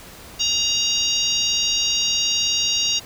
harmonic tone, 939 Hz, A#5, 12 cents sharp, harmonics 3 / 4 / 5 / 6 / 7, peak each -23 / -24 / -25 / -26 / -26 dBFS, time 0.39-3 s, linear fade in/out 20 ms, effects pink hiss -41 dBFS RMS until 3.05 s

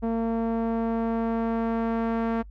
sawtooth tone with low-pass filter sweep, 228.1 Hz, A#3, 37 cents flat, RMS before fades -26 dBFS, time 0.02-2.43 s, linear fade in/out 20 ms, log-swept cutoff 750 to 1400 Hz, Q 0.92, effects noise-tail reverb RT60 0.1 s tail -25 dB re dry + added 50 Hz sine -41 dBFS peak until 2.5 s

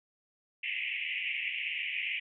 white band-pass noise, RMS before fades -35 dBFS, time 0.63-2.2 s, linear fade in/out 10 ms, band 2000 to 2900 Hz, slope 96 dB/octave, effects none

